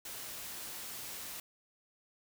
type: noise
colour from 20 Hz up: white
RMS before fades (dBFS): -44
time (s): 0.05-1.4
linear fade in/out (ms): 2
effects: none